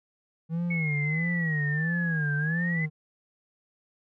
triangle tone with vibrato, 159.3 Hz, D#3, 41 cents sharp, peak -24 dBFS, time 0.49-2.9 s, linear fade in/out 50 ms, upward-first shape sine, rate 1.5 Hz, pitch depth 150 cents each way
sine linear two-way sweep, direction down then up, 2217 to 1557 to 2056 Hz, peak -29 dBFS, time 0.7-2.86 s, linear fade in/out 10 ms, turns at 2.37 s
effects none

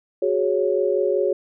sine chord, F# suspended second, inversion none, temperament equal, 370 / 415.3 / 554.4 Hz, F#4 / G#4 / C#5, 0 / 0 / 0 cents, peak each -22 dBFS, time 0.22-1.33 s, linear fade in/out 5 ms, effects none

